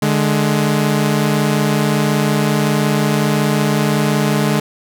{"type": "tone pair together", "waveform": "sawtooth", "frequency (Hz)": [148.49, 210], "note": ["D3", "G#3"], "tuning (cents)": [19, 19], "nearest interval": "tritone", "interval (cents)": 600, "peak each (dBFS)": -12, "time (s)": [0.02, 4.6], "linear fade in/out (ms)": 5, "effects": []}